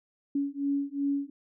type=beating tone pair; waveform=sine; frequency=279.8 / 282.5 Hz; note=C#4 / C#4; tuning=+16 / +33 cents; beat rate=2.7 Hz; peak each=-30 dBFS; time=0.35-1.3 s; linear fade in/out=5 ms; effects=none